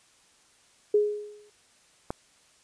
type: tone with exponential decay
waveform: sine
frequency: 417.2 Hz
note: G#4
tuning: 8 cents sharp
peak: -16 dBFS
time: 0.94-1.5 s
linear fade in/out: 5 ms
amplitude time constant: 120 ms
type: click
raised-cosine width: 1 ms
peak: -16 dBFS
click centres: 2.105 s
effects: white hiss -61 dBFS RMS until 2.63 s + resampled to 22050 Hz